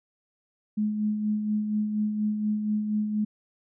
sine tone with tremolo, 211.8 Hz, G#3, 34 cents sharp, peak -22 dBFS, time 0.77-3.25 s, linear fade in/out 10 ms, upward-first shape sine, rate 4.2 Hz, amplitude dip 45%, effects none

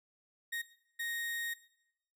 35% pulse tone bursts at uneven times, 1864.7 Hz, A#6, in tune, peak -34 dBFS, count 2, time 0.52-0.62 / 0.99-1.54 s, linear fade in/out 10 ms, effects noise-tail reverb RT60 0.8 s tail -17 dB re dry

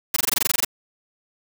white noise bursts, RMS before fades -19 dBFS, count 12, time 0.14-0.648 s, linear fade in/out 5 ms, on 24 ms, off 20 ms, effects none

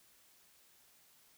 silence, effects white hiss -66 dBFS RMS until 1.37 s

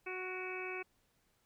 harmonic tone with a mistuned harmonic, 369.5 Hz, F#4, 2 cents flat, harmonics 1 / 2 / 3 / 4 / 5 / 6 / 7, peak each -43 / -50 / -50 / -49 / -54 / -45 / -46 dBFS, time 0.06-0.83 s, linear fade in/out 10 ms, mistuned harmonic 6, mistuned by +38 cents, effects pink hiss -75 dBFS RMS until 1.45 s

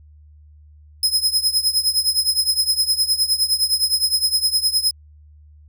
sawtooth tone with tremolo, 5110 Hz, D#8, 45 cents sharp, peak -10 dBFS, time 1.03-4.91 s, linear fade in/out 2 ms, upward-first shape triangle, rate 9.7 Hz, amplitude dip 90%, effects added 75 Hz sine -44 dBFS peak until 5.68 s

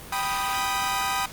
sawtooth chord, G augmented, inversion none, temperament equal, 784 / 987.8 / 1244.5 Hz, G5 / B5 / D#6, 0 / 0 / 0 cents, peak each -25 dBFS, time 0.12-1.26 s, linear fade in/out 5 ms, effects pink hiss -41 dBFS RMS until 1.32 s + Opus 24 kbps

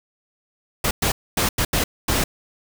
pink noise bursts at uneven times, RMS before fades -20 dBFS, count 6, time 0.84-0.91 / 1.02-1.12 / 1.37-1.49 / 1.58-1.65 / 1.73-1.84 / 2.08-2.24 s, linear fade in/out 5 ms, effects none

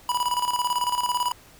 square tone with tremolo, 980 Hz, B5, 14 cents flat, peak -21 dBFS, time 0.09-1.32 s, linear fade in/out 2 ms, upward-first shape square, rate 18 Hz, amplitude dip 65%, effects pink hiss -51 dBFS RMS until 1.59 s

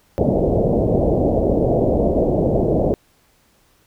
white low-pass noise, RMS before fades -17 dBFS, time 0.18-2.94 s, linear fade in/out 0 ms, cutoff 650 Hz, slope 48 dB/octave, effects pink hiss -58 dBFS RMS until 3.86 s

